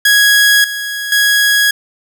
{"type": "tone with level steps", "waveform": "sawtooth", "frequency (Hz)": 1661.2, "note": "G#6", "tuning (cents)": 0, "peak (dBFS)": [-3, -15, -5], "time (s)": [0.05, 1.71], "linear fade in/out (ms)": 5, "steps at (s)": [0.64, 1.12], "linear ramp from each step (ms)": 2, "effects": []}